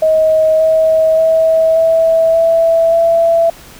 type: tone with pitch steps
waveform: sine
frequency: 632 / 639 / 646 / 653.2 / 660.4 / 667.6 Hz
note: D#5 / D#5 / E5 / E5 / E5 / E5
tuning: +27 / +46 / -35 / -16 / +3 / +22 cents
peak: -7 dBFS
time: 0.02-3.5 s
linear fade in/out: 5 ms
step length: 580 ms
effects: pink hiss -37 dBFS RMS until 3.79 s